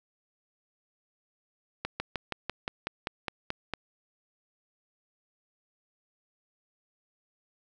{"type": "slowing click train", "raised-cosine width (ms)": 0.3, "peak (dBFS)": -15, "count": 11, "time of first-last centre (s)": [1.85, 3.737], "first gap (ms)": 150, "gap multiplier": 1.05, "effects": []}